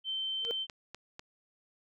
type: tone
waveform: sine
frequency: 3100 Hz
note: G7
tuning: 20 cents flat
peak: -32 dBFS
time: 0.04-0.67 s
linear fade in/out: 50 ms
type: tone with exponential growth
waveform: triangle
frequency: 466.2 Hz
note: A#4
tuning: in tune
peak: -28 dBFS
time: 0.4-0.51 s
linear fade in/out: 0 ms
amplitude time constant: 22 ms
type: click train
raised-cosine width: 0.2 ms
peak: -26 dBFS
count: 4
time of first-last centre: 0.45-1.194 s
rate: 4.03 Hz
effects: none